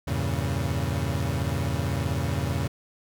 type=chord; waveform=35% pulse; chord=E diminished seventh; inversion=none; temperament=equal; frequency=82.41 / 98 / 116.54 / 138.59 Hz; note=E2 / G2 / Bb2 / Db3; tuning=0 / 0 / 0 / 0 cents; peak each=-28 / -30 / -30 / -28 dBFS; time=0.07-2.68 s; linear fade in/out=10 ms; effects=none